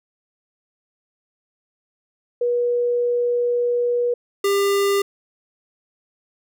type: tone pair in turn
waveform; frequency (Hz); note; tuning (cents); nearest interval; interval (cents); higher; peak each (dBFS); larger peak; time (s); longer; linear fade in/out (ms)
sine / square; 483.2 / 399.3; B4 / G4; -38 / +32; minor third; 330; first; -17; neither; 2.41-4.14 / 4.44-5.02; first; 5
effects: none